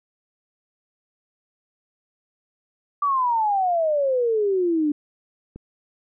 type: exponential sweep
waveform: sine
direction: down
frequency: 1174.7 to 289.4 Hz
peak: -18 dBFS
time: 3.02-4.92 s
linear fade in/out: 5 ms
type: click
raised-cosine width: 3 ms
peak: -25 dBFS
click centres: 5.56 s
effects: none